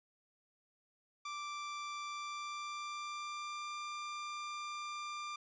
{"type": "tone with pitch glide", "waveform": "sawtooth", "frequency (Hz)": [1174.7, 1190.4], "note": ["D6", "D6"], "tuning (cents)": [0, 23], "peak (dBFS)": -37, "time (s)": [1.25, 5.36], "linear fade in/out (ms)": 5, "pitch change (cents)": 23, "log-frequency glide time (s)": [2.07, 3.77], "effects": ["resampled to 16000 Hz"]}